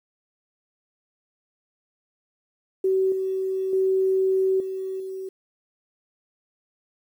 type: tone with level steps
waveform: sine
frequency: 380.2 Hz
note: F#4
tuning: 47 cents sharp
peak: -18 / -23 / -18 / -27 / -30 dBFS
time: 2.84-5.29 s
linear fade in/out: 5 ms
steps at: 3.12 / 3.73 / 4.6 / 5 s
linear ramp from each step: 2 ms
effects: 9-bit